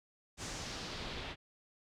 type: noise with low-pass filter sweep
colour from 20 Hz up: pink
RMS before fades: -43 dBFS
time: 0.37-1.36 s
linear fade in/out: 50 ms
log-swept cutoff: 7400 to 3100 Hz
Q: 1.9
effects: none